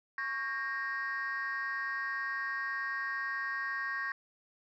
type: chord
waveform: sine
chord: G diminished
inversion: second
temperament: equal with one note detuned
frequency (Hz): 1108.7 / 1602.8 / 1864.7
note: Db6 / G6 / Bb6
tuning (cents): 0 / +38 / 0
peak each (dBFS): -38 / -36 / -35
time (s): 0.18-4.12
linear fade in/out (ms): 2
effects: tanh soft clip ceiling -28 dBFS